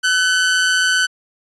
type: tone with amplitude modulation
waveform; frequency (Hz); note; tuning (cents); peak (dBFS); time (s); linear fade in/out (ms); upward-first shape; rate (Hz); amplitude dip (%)
sawtooth; 1509; F#6; +34; -8; 0.03-1.07; 20; sine; 175; 40
effects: resampled to 22050 Hz